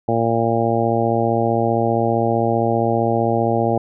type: harmonic tone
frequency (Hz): 115.3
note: A#2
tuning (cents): -19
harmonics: 1 / 2 / 3 / 4 / 5 / 6 / 7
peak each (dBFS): -23 / -23 / -23 / -23 / -23 / -23 / -23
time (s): 0.08-3.78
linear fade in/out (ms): 5
effects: none